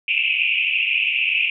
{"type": "band-pass noise", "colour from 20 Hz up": "pink", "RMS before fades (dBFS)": -20, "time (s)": [0.08, 1.5], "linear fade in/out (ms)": 5, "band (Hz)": [2400, 2800], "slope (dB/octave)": 96, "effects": []}